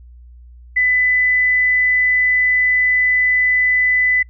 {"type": "tone", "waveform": "sine", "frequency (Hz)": 2000, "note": "B6", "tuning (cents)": 21, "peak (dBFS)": -12, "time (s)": [0.76, 4.23], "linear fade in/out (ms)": 10, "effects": ["noise-tail reverb RT60 0.1 s tail -25 dB re dry", "added 60 Hz sine -38 dBFS peak until 4.29 s"]}